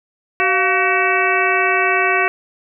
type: harmonic tone with a mistuned harmonic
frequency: 378 Hz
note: F#4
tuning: 37 cents sharp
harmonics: 1 / 2 / 3 / 4 / 5 / 6 / 7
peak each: -21 / -21 / -21 / -21 / -21 / -21 / -21 dBFS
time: 0.4-2.28 s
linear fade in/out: 0 ms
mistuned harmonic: 2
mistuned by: -120 cents
effects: none